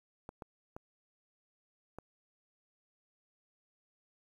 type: clicks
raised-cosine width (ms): 1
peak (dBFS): -30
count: 4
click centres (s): 0.291 / 0.422 / 0.765 / 1.986
effects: 10-bit

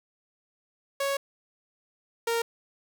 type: tone pair in turn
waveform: sawtooth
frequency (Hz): 554.4 / 463.5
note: C#5 / A#4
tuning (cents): 0 / -10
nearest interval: minor third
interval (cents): 310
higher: first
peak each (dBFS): -22 / -21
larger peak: second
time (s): 1-1.17 / 2.27-2.42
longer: first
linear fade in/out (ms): 5
effects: none

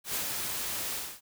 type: noise with ADSR envelope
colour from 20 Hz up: white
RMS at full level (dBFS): -31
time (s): 0.04-1.21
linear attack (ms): 110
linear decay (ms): 87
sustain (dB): -3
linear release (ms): 270
effects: none

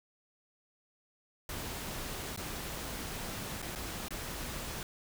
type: noise with dropouts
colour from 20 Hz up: pink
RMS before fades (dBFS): -40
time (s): 1.49-4.83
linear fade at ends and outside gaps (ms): 2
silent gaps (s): 2.363-2.374 / 3.619-3.625 / 3.752-3.757 / 4.084-4.106
effects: none

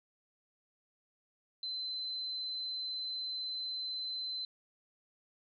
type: tone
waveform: sine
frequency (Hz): 4059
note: B7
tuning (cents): +47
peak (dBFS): -36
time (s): 1.63-4.45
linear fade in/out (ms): 2
effects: none

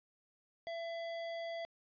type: tone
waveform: square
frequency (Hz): 670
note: E5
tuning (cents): +28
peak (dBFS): -40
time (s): 0.67-1.65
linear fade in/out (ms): 0
effects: resampled to 11025 Hz

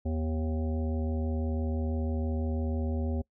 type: harmonic tone with a mistuned harmonic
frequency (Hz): 78.3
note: D#2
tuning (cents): +11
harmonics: 1 / 3 / 5 / 7 / 9 / 10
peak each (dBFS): -29 / -34 / -41 / -41 / -49 / -50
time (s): 0.05-3.22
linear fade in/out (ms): 10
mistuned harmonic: 3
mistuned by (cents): +44
effects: noise-tail reverb RT60 0.1 s tail -23 dB re dry

